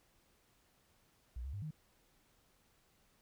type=tone with pitch steps; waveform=sine; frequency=60.1 / 68.4 / 101.1 / 154.4 Hz; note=B1 / C#2 / G#2 / D#3; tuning=-46 / -23 / -46 / -13 cents; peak=-40 dBFS; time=1.36-1.708 s; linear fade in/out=5 ms; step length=87 ms; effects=pink hiss -72 dBFS RMS until 3.21 s